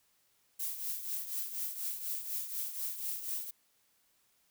violet noise with tremolo, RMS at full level -35 dBFS, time 0.59-3.51 s, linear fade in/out 10 ms, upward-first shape triangle, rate 4.1 Hz, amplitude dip 70%, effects white hiss -72 dBFS RMS until 4.5 s

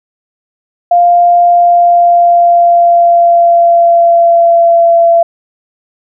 sine tone with pitch glide, 698.5 to 676.7 Hz, F5 to E5, 0 to +45 cents, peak -3 dBFS, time 0.91-5.23 s, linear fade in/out 5 ms, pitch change -55 cents, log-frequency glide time 1.43-4.98 s, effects none

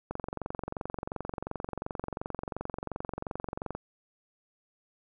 click train, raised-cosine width 1 ms, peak -20 dBFS, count 84, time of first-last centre 0.11-3.75 s, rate 22.8 Hz, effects none

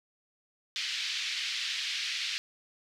white band-pass noise, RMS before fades -34 dBFS, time 0.76-2.38 s, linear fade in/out 0 ms, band 2000 to 4600 Hz, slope 24 dB/octave, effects none

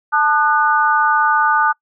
sine chord, D# diminished, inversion second, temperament equal with one note detuned, 880 / 1214.7 / 1480 Hz, A5 / D#6 / F#6, 0 / -42 / 0 cents, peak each -16 dBFS, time 0.12-1.73 s, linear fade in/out 20 ms, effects noise-tail reverb RT60 0.1 s tail -25 dB re dry

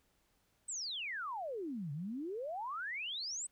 sine exponential two-way sweep, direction down then up, 8372 to 137 to 8372 Hz, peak -38 dBFS, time 0.68-3.47 s, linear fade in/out 10 ms, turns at 1.92 s, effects pink hiss -75 dBFS RMS until 3.51 s

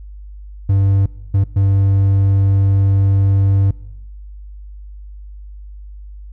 triangle tone bursts at uneven times, 98 Hz, G2, in tune, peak -8 dBFS, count 3, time 0.69-1.06 / 1.34-1.44 / 1.56-3.71 s, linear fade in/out 5 ms, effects noise-tail reverb RT60 0.9 s tail -22 dB re dry + added 50 Hz sine -31 dBFS peak until 6.32 s

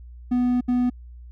triangle tone bursts at uneven times, 247.2 Hz, B3, 2 cents sharp, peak -16 dBFS, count 2, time 0.31-0.61 / 0.68-0.9 s, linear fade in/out 10 ms, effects added 60 Hz sine -39 dBFS peak until 1.31 s

